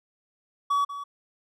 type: tone with echo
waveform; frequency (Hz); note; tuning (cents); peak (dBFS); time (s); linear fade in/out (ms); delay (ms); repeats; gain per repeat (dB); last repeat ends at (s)
triangle; 1135; C#6; +41; -19; 0.7-0.85; 10; 190; 1; -12; 1.04
effects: none